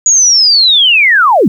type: linear sweep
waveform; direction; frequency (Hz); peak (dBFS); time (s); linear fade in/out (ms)
sine; down; 6830 to 159.4; -4; 0.06-1.48; 2
effects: 7-bit